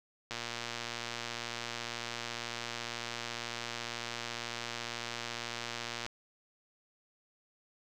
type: click train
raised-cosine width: 0.2 ms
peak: -20 dBFS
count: 680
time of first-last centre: 0.31-6.064 s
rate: 118 Hz
effects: none